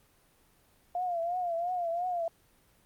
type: tone with vibrato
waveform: sine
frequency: 698.5 Hz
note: F5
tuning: in tune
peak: -29 dBFS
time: 0.95-2.28 s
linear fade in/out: 2 ms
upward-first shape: triangle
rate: 2.9 Hz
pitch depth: 100 cents each way
effects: pink hiss -65 dBFS RMS until 2.85 s + Opus 32 kbps